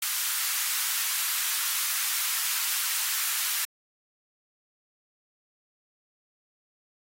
white high-pass noise, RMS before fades -28 dBFS, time 0.02-3.65 s, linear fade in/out 5 ms, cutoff 1100 Hz, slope 24 dB/octave, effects AAC 48 kbps

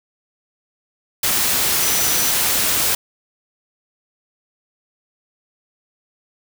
sine tone in noise, 5920 Hz, F#8, in tune, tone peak -24 dBFS, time 1.82-2.31 s, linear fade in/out 5 ms, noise white, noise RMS -18 dBFS, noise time 1.23-2.95 s, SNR -9 dB, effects none

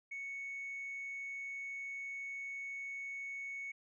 sine tone, 2217 Hz, C#7, in tune, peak -39 dBFS, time 0.11-3.72 s, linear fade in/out 10 ms, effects tanh soft clip ceiling -38 dBFS

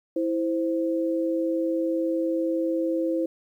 sine tone pair together, 328.5 / 521.5 Hz, E4 / C5, -6 / -6 cents, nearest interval minor sixth, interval 800 cents, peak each -24 / -27 dBFS, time 0.16-3.26 s, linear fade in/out 5 ms, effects 10-bit

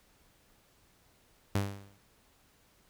sawtooth tone with exponential decay, 99.8 Hz, G2, 32 cents sharp, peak -21 dBFS, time 1.55-1.98 s, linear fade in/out 5 ms, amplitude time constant 93 ms, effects pink hiss -66 dBFS RMS until 2.89 s

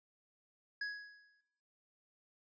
square tone with exponential decay, 1669 Hz, G#6, 8 cents sharp, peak -36 dBFS, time 0.81-1.41 s, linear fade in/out 5 ms, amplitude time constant 130 ms, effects noise-tail reverb RT60 0.8 s tail -19 dB re dry + resampled to 16000 Hz

